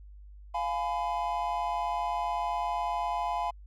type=chord; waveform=triangle; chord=F diminished; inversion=none; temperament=just; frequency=698.5 / 838.1 / 1005.8 Hz; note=F5 / Ab5 / Cb6; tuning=0 / +16 / +31 cents; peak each=-31 dBFS; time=0.54-3.51 s; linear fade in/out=10 ms; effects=added 50 Hz sine -46 dBFS peak until 3.66 s